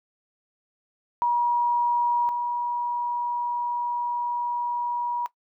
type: tone pair in turn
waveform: sine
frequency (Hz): 958 / 961.7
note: A#5 / B5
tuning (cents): +47 / -46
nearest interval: unison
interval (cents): 7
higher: second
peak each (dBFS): -19 / -24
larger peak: first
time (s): 1.22-2.29 / 2.29-5.26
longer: second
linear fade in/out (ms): 0
effects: noise-tail reverb RT60 0.1 s tail -17 dB re dry